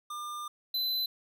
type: tone pair in turn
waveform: square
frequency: 1200 / 4029 Hz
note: D6 / B7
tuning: +37 / +34 cents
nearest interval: octave + major sixth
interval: 2097 cents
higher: second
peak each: -37 / -29 dBFS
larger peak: second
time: 0.1-0.48 / 0.74-1.06 s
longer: first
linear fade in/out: 5 ms
effects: none